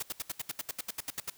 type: noise bursts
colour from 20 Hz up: white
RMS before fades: -35 dBFS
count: 14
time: 0-1.3 s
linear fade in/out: 5 ms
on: 26 ms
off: 72 ms
effects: white hiss -59 dBFS RMS until 1.37 s